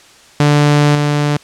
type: tone with level steps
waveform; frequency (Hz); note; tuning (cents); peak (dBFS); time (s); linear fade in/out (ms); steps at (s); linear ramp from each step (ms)
sawtooth; 146.8; D3; 0; -4 / -8; 0.4-1.37; 2; 0.95; 2
effects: white hiss -43 dBFS RMS until 1.43 s + low-pass 7000 Hz 12 dB/octave